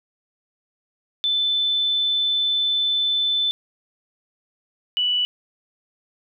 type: tone pair in turn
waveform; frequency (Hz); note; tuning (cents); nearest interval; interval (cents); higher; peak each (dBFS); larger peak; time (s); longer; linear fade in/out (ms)
sine; 3520 / 2960; A7 / F#7; 0 / 0; minor third; 300; first; -18; neither; 1.24-3.51 / 4.97-5.25; first; 0
effects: none